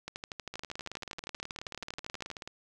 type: two click trains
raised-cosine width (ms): 0.2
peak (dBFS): -23 / -21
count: 37 / 29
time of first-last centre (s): 0.54-2.475 / 0.08-2.302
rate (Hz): 18.6 / 12.6
effects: none